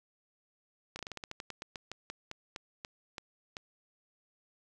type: slowing click train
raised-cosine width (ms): 0.2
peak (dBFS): -23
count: 19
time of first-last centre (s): 0.96-3.568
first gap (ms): 31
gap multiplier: 1.16
effects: none